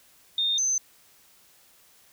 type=tone pair in turn; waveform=sine; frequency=3653 / 6171 Hz; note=A#7 / G8; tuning=-36 / -28 cents; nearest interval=major sixth; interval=908 cents; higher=second; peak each=-22 dBFS; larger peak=neither; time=0.38-0.58 / 0.58-0.78 s; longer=neither; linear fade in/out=2 ms; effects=white hiss -58 dBFS RMS until 2.12 s